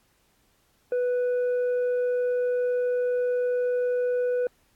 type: tone with tanh clipping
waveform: triangle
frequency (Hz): 493.9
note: B4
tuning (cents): 0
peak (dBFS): -23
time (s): 0.92-4.47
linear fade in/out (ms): 2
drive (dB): 8
effects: pink hiss -66 dBFS RMS until 4.75 s + AAC 64 kbps

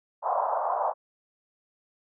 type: band-pass noise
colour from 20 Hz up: pink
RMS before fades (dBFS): -27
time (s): 0.22-0.94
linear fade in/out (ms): 50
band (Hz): 600 to 1100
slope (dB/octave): 48
effects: none

